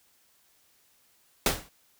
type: noise with exponential decay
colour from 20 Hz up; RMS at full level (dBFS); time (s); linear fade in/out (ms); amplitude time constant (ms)
pink; -20; 1.46-1.69; 2; 50
effects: white hiss -65 dBFS RMS until 1.99 s